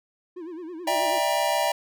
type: tone with vibrato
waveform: triangle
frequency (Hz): 338.4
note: E4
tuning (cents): +45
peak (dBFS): -32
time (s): 0.36-1.19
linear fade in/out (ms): 10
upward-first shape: sine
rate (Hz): 9.3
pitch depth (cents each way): 140
type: chord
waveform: square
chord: E half-diminished seventh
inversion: third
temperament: just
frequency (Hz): 593.3 / 659.3 / 791.1 / 949.3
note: D5 / E5 / G5 / Bb5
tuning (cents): +18 / 0 / +16 / +31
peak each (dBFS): -28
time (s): 0.87-1.72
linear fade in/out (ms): 5
effects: none